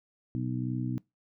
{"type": "harmonic tone", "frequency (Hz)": 62.5, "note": "B1", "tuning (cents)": 21, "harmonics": [2, 3, 4, 5], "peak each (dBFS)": [-32, -38, -35, -38], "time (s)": [0.35, 0.98], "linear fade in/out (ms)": 0, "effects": ["noise-tail reverb RT60 0.2 s tail -23 dB re dry"]}